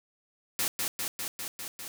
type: noise with echo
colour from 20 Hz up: white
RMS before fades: -29 dBFS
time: 0.59-0.68 s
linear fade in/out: 0 ms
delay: 200 ms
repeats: 6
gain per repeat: -2 dB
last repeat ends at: 1.88 s
effects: none